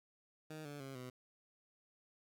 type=tone with pitch steps; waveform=15% pulse; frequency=155.56 / 145.14 / 135.42 / 126.35 Hz; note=D#3 / D3 / C#3 / B2; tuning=0 / -20 / -40 / +40 cents; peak=-40 dBFS; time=0.5-1.1 s; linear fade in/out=5 ms; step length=150 ms; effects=none